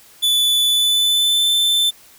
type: tone with pitch glide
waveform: 45% pulse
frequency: 3476 to 3537 Hz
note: A7 to A7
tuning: -22 to +8 cents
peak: -13 dBFS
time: 0.22-1.91 s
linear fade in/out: 20 ms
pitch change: +30 cents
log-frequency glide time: 0.67-1.51 s
effects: white hiss -47 dBFS RMS until 2.18 s